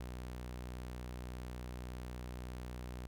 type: tone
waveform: sawtooth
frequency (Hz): 61.74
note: B1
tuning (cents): 0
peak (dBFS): -39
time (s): 0-3.07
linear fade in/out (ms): 5
effects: none